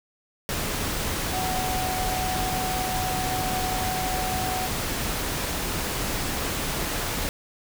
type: tone in noise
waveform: sine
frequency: 744 Hz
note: F#5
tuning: 9 cents sharp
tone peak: -28 dBFS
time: 1.33-4.67 s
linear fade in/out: 0 ms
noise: pink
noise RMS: -28 dBFS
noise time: 0.49-7.29 s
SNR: -3 dB
effects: none